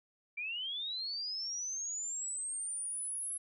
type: linear sweep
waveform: sine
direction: up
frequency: 2319 to 11000 Hz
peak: -36 dBFS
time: 0.37-3.38 s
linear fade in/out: 10 ms
effects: none